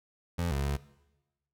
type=tone with pitch steps; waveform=25% pulse; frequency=86 / 69.4 / 70.7 Hz; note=F2 / C#2 / C#2; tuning=-26 / +3 / +35 cents; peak=-25 dBFS; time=0.38-0.77 s; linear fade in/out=10 ms; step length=130 ms; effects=noise-tail reverb RT60 1.0 s tail -19 dB re dry